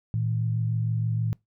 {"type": "tone pair together", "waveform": "sine", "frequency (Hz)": [113.5, 159.87], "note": ["A#2", "D#3"], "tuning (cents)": [-46, 47], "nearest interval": "tritone", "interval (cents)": 593, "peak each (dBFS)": [-24, -31], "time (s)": [0.14, 1.33], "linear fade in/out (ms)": 0, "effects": ["noise-tail reverb RT60 0.2 s tail -24 dB re dry"]}